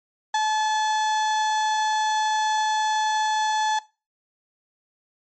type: tone with ADSR envelope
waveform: 35% pulse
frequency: 863 Hz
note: A5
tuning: 34 cents flat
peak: -17 dBFS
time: 0.34-3.79 s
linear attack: 5 ms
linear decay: 39 ms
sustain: -2 dB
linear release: 4 ms
effects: noise-tail reverb RT60 0.3 s tail -20 dB re dry + MP3 32 kbps